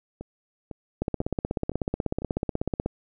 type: two click trains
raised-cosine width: 2 ms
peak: -12 / -23 dBFS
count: 31 / 5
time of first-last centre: 1.02-2.86 / 0.21-2.22 s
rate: 16.3 / 1.99 Hz
effects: none